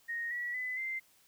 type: tone with pitch steps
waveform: sine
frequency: 1864.7 / 1934.9 / 2008 / 2083 Hz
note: A#6 / B6 / B6 / C7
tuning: 0 / -36 / +28 / -8 cents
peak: -34 dBFS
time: 0.08-1 s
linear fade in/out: 20 ms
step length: 230 ms
effects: white hiss -66 dBFS RMS until 1.27 s